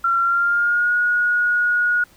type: tone with pitch glide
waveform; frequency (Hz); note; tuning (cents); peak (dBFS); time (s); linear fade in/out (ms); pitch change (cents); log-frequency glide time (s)
sine; 1367 to 1448.3; F6 to F#6; -37 to -37; -15; 0.04-2.04; 5; +100; 0.19-0.94
effects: pink hiss -52 dBFS RMS until 2.16 s